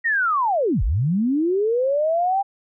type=linear two-way sweep; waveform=sine; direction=down then up; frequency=1905 to 36.67 to 803 Hz; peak=-17 dBFS; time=0.04-2.43 s; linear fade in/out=20 ms; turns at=0.83 s; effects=none